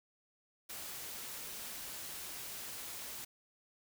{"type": "noise", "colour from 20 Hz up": "white", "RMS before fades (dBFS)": -45, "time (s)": [0.69, 3.25], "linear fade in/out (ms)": 10, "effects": []}